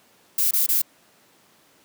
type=noise bursts; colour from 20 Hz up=violet; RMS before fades=-20 dBFS; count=3; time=0.38-0.818 s; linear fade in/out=5 ms; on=130 ms; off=24 ms; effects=pink hiss -57 dBFS RMS until 1.84 s + high-pass 200 Hz 12 dB/octave